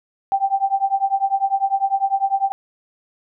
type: tone with tremolo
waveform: sine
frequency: 784 Hz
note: G5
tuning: in tune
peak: -12 dBFS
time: 0.32-2.52 s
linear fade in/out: 0 ms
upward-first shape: triangle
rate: 10 Hz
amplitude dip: 100%
effects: none